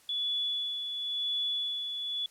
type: tone with tremolo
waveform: sine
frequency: 3425 Hz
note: A7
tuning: 47 cents flat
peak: -28 dBFS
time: 0.09-2.26 s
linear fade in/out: 2 ms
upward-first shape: sine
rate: 0.95 Hz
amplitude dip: 45%
effects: white hiss -61 dBFS RMS until 2.3 s + low-pass 12000 Hz 12 dB/octave